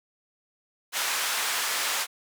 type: band-pass noise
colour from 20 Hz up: pink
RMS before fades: -28 dBFS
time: 0.92-2.07 s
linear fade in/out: 50 ms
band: 1100 to 13000 Hz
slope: 12 dB/octave
effects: none